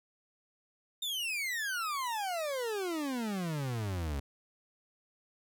40% pulse exponential sweep, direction down, 3683 to 66.9 Hz, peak -32 dBFS, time 1.02-4.2 s, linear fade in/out 5 ms, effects none

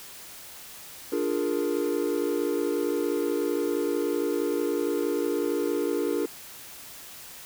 triangle chord, Bb dominant seventh, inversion first, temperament equal, 293.7 / 349.2 / 415.3 / 466.2 Hz, D4 / F4 / Ab4 / Bb4, 0 / 0 / 0 / 0 cents, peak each -28 dBFS, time 1.12-6.26 s, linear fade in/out 5 ms, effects white hiss -44 dBFS RMS until 7.45 s

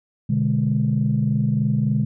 sine chord, G# diminished, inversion first, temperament equal, 123.47 / 146.83 / 207.7 Hz, B2 / D3 / G#3, 0 / 0 / 0 cents, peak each -21 dBFS, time 0.29-2.05 s, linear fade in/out 10 ms, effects tanh soft clip ceiling -9 dBFS

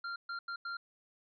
square tone bursts at uneven times, 1387 Hz, F6, 12 cents flat, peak -38 dBFS, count 4, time 0.04-0.16 / 0.29-0.39 / 0.48-0.56 / 0.65-0.77 s, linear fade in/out 5 ms, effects resampled to 11025 Hz

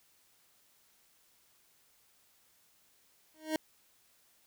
25% pulse tone with exponential growth, 313 Hz, D#4, 10 cents sharp, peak -23 dBFS, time 3.34-3.56 s, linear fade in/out 2 ms, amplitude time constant 46 ms, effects white hiss -68 dBFS RMS until 4.46 s

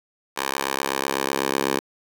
10% pulse tone with high-pass filter sweep, 68 Hz, C#2, 33 cents flat, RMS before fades -25 dBFS, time 0.36-1.8 s, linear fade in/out 20 ms, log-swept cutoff 790 to 380 Hz, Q 0.9, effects 8-bit

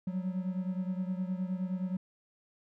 triangle beating tone pair, 182.4 / 192 Hz, F#3 / G3, -24 / -36 cents, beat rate 9.6 Hz, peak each -31 / -35 dBFS, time 0.07-1.97 s, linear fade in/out 5 ms, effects none

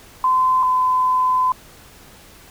sine tone pair in turn, 1027 / 1017 Hz, C6 / C6, -33 / -50 cents, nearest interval unison, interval 17 cents, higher first, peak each -13 / -14 dBFS, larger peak first, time 0.24-0.63 / 0.63-1.52 s, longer second, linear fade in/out 2 ms, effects pink hiss -45 dBFS RMS until 2.5 s

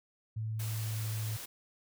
sine tone with pitch glide, 110 to 109.24 Hz, A2 to A2, 0 to -12 cents, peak -33 dBFS, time 0.36-1.37 s, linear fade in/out 10 ms, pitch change -12 cents, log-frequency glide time 0.51-1.1 s
white noise, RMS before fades -44 dBFS, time 0.59-1.46 s, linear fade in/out 10 ms
effects none

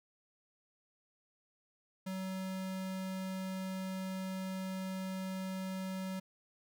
square tone, 188.8 Hz, F#3, 35 cents sharp, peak -38 dBFS, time 2.06-6.2 s, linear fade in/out 10 ms, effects none

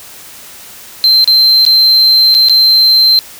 triangle tone with dropouts, 4119 Hz, C8, 28 cents flat, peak -3 dBFS, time 1.04-3.19 s, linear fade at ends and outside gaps 0 ms, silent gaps 1.243-1.276 / 1.651-1.664 / 2.343-2.349 / 2.486-2.496 s, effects white hiss -33 dBFS RMS until 3.39 s

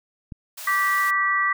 click, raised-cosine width 5 ms, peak -23 dBFS, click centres 0.322 s
white high-pass noise, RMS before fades -36 dBFS, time 0.57-1.11 s, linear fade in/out 10 ms, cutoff 570 Hz, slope 96 dB/octave
harmonic tone, 389.8 Hz, G4, 10 cents flat, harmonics 3 / 4 / 5, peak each -22 / -31 / -21 dBFS, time 0.67-1.53 s, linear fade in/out 5 ms
effects none

